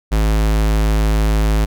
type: tone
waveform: square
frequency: 53.3 Hz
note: G#1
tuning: 46 cents sharp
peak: -13 dBFS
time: 0.11-1.66 s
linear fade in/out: 20 ms
effects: none